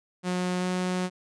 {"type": "tone with pitch glide", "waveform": "sawtooth", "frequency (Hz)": [180.9, 182.47], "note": ["F#3", "F#3"], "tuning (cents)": [-39, -24], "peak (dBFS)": -22, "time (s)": [0.23, 1.1], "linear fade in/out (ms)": 50, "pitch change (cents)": 15, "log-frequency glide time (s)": [0.59, 0.66], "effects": ["resampled to 22050 Hz"]}